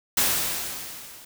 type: noise with level ramp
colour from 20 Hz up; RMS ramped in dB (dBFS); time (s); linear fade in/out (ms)
white; -20 to -46; 0.17-1.25; 5
effects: none